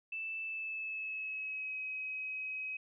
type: tone with pitch glide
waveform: sine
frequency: 2642 to 2539 Hz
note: E7 to D#7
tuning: +3 to +34 cents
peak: -37 dBFS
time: 0.12-2.77 s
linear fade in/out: 5 ms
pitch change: -69 cents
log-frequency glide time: 0.42-1.77 s
effects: none